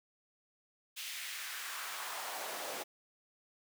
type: noise with high-pass filter sweep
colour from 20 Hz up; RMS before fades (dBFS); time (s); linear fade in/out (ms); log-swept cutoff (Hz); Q
pink; -42; 0.96-2.84; 20; 2800 to 460; 1.6
effects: none